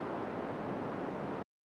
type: band-pass noise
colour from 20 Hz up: pink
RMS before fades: -38 dBFS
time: 0-1.43 s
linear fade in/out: 10 ms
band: 190 to 1000 Hz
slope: 12 dB/octave
effects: high-pass 100 Hz 12 dB/octave + Opus 48 kbps